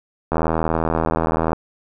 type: click train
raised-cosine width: 1 ms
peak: -5 dBFS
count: 99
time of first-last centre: 0.32-1.531 s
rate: 80.9 Hz
effects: none